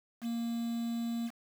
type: tone with quantisation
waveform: triangle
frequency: 233.1 Hz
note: A#3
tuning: in tune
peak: -30 dBFS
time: 0.21-1.31 s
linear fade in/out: 50 ms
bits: 8
effects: none